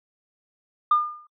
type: tone with exponential decay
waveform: sine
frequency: 1209 Hz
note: D6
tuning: 50 cents sharp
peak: -12 dBFS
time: 0.91-1.27 s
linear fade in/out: 5 ms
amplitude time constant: 78 ms
effects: noise-tail reverb RT60 0.1 s tail -26 dB re dry + tanh soft clip ceiling -10 dBFS